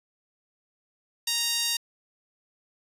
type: tone with high-pass filter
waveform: sawtooth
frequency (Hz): 932.3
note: A#5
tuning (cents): 0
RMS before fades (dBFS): -27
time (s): 1.27-1.77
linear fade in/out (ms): 5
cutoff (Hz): 3900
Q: 1.4
effects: resampled to 32000 Hz